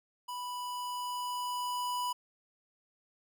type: tone with level ramp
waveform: square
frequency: 987 Hz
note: B5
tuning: 1 cent flat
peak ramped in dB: -38 to -32 dBFS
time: 0.28-2.13 s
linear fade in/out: 10 ms
effects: none